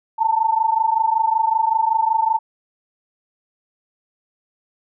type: tone pair together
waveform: sine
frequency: 880 / 905.3 Hz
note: A5 / A5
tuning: 0 / +49 cents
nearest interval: unison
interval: 49 cents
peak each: -18 dBFS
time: 0.18-2.39 s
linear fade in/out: 20 ms
effects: none